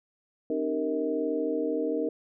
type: tone cluster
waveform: sine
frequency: 265.2 / 305.9 / 390.4 / 463.6 / 637 Hz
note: C4 / D#4 / G4 / A#4 / D#5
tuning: +23 / -29 / -7 / -10 / +41 cents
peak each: -35 / -30 / -38 / -29 / -37 dBFS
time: 0.5-2.09 s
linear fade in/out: 2 ms
effects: none